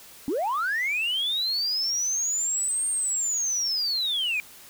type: linear two-way sweep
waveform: sine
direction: up then down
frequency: 246.9 to 8740 to 2354 Hz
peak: -22 dBFS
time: 0.28-4.4 s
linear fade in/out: 0 ms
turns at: 2.89 s
effects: tanh soft clip ceiling -21 dBFS + white hiss -48 dBFS RMS until 4.69 s